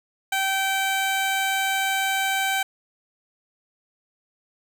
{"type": "tone", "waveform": "15% pulse", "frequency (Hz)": 774, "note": "G5", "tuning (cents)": -22, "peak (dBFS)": -15, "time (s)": [0.32, 2.63], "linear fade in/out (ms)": 5, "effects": []}